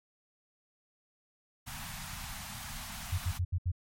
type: band-stop noise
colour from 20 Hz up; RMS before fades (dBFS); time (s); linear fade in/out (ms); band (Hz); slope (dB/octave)
pink; -42; 1.66-3.39; 20; 230 to 700; 48
type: tone bursts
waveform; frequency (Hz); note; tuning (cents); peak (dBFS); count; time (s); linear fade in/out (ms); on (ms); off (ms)
sine; 89.1; F2; +35; -27; 5; 3.12-3.718; 10; 62; 72
effects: MP3 64 kbps